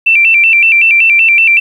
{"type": "tone with vibrato", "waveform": "sine", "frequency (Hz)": 2509, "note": "D#7", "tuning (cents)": 14, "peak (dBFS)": -4, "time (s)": [0.06, 1.6], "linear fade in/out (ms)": 10, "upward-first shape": "square", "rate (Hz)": 5.3, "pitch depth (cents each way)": 110, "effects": ["7-bit"]}